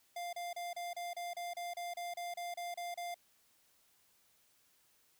square tone bursts, 698.5 Hz, F5, in tune, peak -40 dBFS, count 15, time 0.16-3.144 s, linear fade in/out 5 ms, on 170 ms, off 31 ms, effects white hiss -71 dBFS RMS until 5.19 s

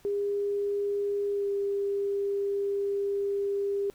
sine tone with pitch glide, 404.9 to 400.2 Hz, G#4 to G4, -44 to +36 cents, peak -26 dBFS, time 0.05-3.9 s, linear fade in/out 0 ms, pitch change -20 cents, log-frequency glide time 1.3-1.5 s, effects pink hiss -60 dBFS RMS until 3.94 s

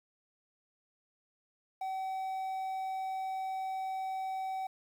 triangle tone, 762 Hz, G5, 49 cents flat, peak -32 dBFS, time 1.81-4.67 s, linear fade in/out 5 ms, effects 10-bit

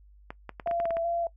clicks, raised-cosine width 0.5 ms, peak -22 dBFS, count 9, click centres 0.305 / 0.493 / 0.598 / 0.674 / 0.712 / 0.801 / 0.855 / 0.907 / 0.969 s
sine tone with vibrato, 676 Hz, E5, 43 cents sharp, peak -26 dBFS, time 0.66-1.27 s, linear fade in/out 2 ms, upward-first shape square, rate 2.6 Hz, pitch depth 19 cents each way
effects noise-tail reverb RT60 0.1 s tail -21 dB re dry + added 50 Hz sine -52 dBFS peak until 1.36 s

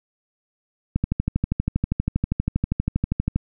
click train, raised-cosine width 5 ms, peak -8 dBFS, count 31, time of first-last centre 0.96-3.36 s, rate 12.5 Hz, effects none

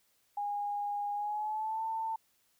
sine tone with pitch glide, 819 to 893.1 Hz, G#5 to A5, -24 to +26 cents, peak -32 dBFS, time 0.37-2.16 s, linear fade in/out 5 ms, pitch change +150 cents, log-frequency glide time 1.14-1.84 s, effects white hiss -72 dBFS RMS until 2.59 s

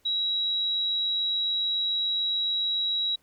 sine tone, 3871 Hz, B7, 35 cents flat, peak -24 dBFS, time 0.05-3.16 s, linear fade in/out 10 ms, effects pink hiss -66 dBFS RMS until 3.22 s

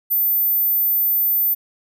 sine tone, 14080 Hz, A9, in tune, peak -15 dBFS, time 0.1-1.55 s, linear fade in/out 20 ms, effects none

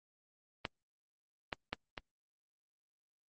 clicks, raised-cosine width 0.3 ms, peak -18 / -19 / -18 / -24 dBFS, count 4, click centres 0.652 / 1.528 / 1.73 / 1.978 s, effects Opus 24 kbps

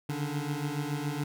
25% pulse beating tone pair, 142.6 / 149.7 Hz, C#3 / D3, +49 / +33 cents, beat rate 7.1 Hz, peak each -30 dBFS, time 0.09-1.24 s, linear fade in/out 5 ms, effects none

